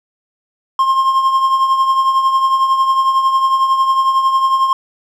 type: tone with tremolo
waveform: triangle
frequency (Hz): 1064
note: C6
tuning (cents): +29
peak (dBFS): -6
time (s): 0.79-4.73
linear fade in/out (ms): 2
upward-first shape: triangle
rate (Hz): 11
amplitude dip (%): 60
effects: none